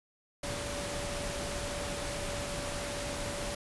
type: tone in noise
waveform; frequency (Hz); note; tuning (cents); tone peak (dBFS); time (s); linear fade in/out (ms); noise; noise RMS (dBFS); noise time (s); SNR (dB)
sine; 576; D5; -34; -40; 0.43-3.55; 5; pink; -37; 0.43-3.55; -6
effects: resampled to 24000 Hz